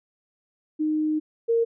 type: tone pair in turn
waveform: sine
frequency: 308.2 / 461.8 Hz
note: D#4 / A#4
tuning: -16 / -16 cents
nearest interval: perfect fifth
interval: 700 cents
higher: second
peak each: -21 / -18 dBFS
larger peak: second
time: 0.79-1.2 / 1.48-1.65 s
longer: first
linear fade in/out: 20 ms
effects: none